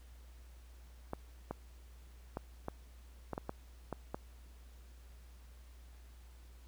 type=clicks; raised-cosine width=1 ms; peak=-24 dBFS; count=9; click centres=1.134 / 1.51 / 2.371 / 2.684 / 3.333 / 3.379 / 3.494 / 3.927 / 4.145 s; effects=added 60 Hz sine -53 dBFS peak until 6.67 s + pink hiss -66 dBFS RMS until 6.67 s